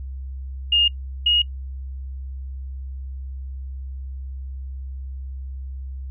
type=tone pair in turn; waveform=sine; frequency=2835 / 2873 Hz; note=F7 / F7; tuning=+25 / +48 cents; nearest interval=unison; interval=23 cents; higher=second; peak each=-14 dBFS; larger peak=neither; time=0.72-0.88 / 1.26-1.42 s; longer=neither; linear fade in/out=5 ms; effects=noise-tail reverb RT60 0.1 s tail -23 dB re dry + added 66 Hz sine -29 dBFS peak until 6.1 s